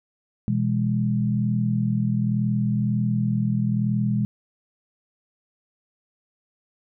sine chord, E major, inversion second, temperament equal with one note detuned, 123.47 / 164.81 / 205.5 Hz, B2 / E3 / G#3, 0 / 0 / -18 cents, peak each -23 / -28 / -23 dBFS, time 0.48-4.25 s, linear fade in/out 0 ms, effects none

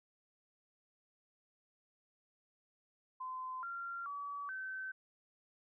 sine tone with pitch steps, 1028 / 1381 / 1142 / 1536 Hz, C6 / F6 / D6 / G6, -31 / -20 / -49 / -36 cents, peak -40 dBFS, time 3.2-4.92 s, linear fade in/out 10 ms, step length 430 ms, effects none

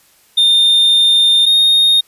triangle tone pair in turn, 3626 / 3698 Hz, A#7 / A#7, -49 / -15 cents, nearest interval unison, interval 34 cents, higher second, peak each -6 dBFS, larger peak neither, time 0.37-1.46 / 1.46-2.01 s, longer first, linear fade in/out 10 ms, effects white hiss -51 dBFS RMS until 2.07 s + resampled to 32000 Hz

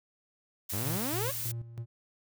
blue noise, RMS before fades -36 dBFS, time 0.69-1.52 s, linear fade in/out 10 ms
sawtooth exponential sweep, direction up, 88.3 to 587.3 Hz, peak -29 dBFS, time 0.72-1.32 s, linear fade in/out 20 ms
triangle tone with tremolo, 116.54 Hz, A#2, in tune, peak -32 dBFS, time 0.81-1.86 s, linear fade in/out 50 ms, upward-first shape square, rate 3.1 Hz, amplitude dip 70%
effects none

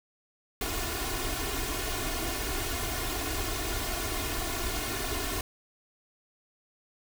pink noise with comb filter, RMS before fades -32 dBFS, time 0.61-5.41 s, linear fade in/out 2 ms, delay 2.8 ms, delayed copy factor +0.95, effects none

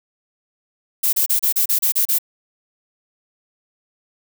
violet noise bursts, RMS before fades -17 dBFS, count 9, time 1.03-2.186 s, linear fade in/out 10 ms, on 100 ms, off 32 ms, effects none

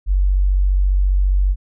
sine tone, 47.36 Hz, F#1, 41 cents sharp, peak -12 dBFS, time 0.06-1.56 s, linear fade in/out 50 ms, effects none

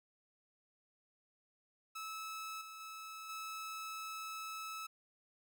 sawtooth tone with level steps, 1302 Hz, E6, 22 cents flat, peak -39 / -45 / -43 / -39 dBFS, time 1.95-4.87 s, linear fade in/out 10 ms, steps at 2.61 / 2.8 / 3.29 s, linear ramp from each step 5 ms, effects none

